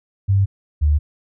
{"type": "tone pair in turn", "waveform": "sine", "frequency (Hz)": [98.3, 74.35], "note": ["G2", "D2"], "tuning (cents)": [5, 22], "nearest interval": "perfect fourth", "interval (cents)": 483, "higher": "first", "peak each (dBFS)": -12, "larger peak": "neither", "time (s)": [[0.28, 0.46], [0.81, 0.99]], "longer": "neither", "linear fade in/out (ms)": 20, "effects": []}